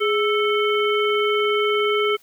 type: harmonic tone with a mistuned harmonic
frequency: 440 Hz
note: A4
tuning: in tune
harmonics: 1 / 3 / 5 / 7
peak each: -19 / -24 / -26 / -27 dBFS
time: 0-2.17 s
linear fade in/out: 20 ms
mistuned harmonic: 1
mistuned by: -93 cents
effects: white hiss -55 dBFS RMS until 2.22 s